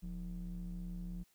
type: ring-modulated tone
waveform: triangle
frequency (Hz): 69.3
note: C#2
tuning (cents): 0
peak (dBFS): -35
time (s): 0.02-1.24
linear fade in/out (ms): 20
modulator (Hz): 107
effects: white hiss -72 dBFS RMS until 1.34 s